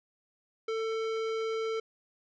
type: tone with hard clipping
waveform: sine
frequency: 445.9 Hz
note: A4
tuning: 23 cents sharp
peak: -32 dBFS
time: 0.68-1.8 s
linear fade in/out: 5 ms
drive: 16 dB
effects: resampled to 22050 Hz